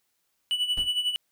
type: tone with tremolo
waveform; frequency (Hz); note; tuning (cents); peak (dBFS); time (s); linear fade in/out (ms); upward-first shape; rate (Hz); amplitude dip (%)
triangle; 2960; F#7; 0; -20; 0.51-1.16; 0; sine; 11; 70
type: noise with exponential decay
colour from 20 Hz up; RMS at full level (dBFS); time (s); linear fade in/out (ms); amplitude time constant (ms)
brown; -29; 0.77-0.93; 5; 33
effects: white hiss -74 dBFS RMS until 1.31 s